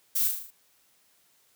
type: noise with echo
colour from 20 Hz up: violet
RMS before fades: -26 dBFS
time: 0.15-0.28 s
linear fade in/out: 10 ms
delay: 38 ms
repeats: 6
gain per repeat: -4 dB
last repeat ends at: 0.508 s
effects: white hiss -65 dBFS RMS until 1.55 s + high-pass 80 Hz 12 dB/octave